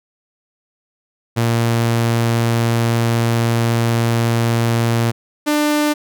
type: tone pair in turn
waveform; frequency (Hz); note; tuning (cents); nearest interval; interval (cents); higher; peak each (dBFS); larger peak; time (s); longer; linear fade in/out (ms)
sawtooth; 116.3 / 298; A#2 / D4; -4 / +25; octave + major third; 1629; second; -10; neither; 1.36-5.12 / 5.46-5.94; first; 20
effects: none